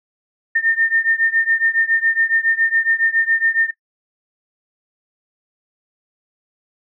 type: beating tone pair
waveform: sine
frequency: 1812 / 1819.2 Hz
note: A#6 / A#6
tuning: -50 / -43 cents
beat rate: 7.2 Hz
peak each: -17 / -18 dBFS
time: 0.55-3.71 s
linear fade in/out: 10 ms
effects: noise-tail reverb RT60 0.1 s tail -19 dB re dry